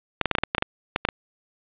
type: clicks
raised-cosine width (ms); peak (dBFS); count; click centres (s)
0.3; -4; 12; 0.213 / 0.257 / 0.313 / 0.352 / 0.385 / 0.436 / 0.549 / 0.582 / 0.624 / 0.961 / 1.051 / 1.088
effects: resampled to 8000 Hz + 7-bit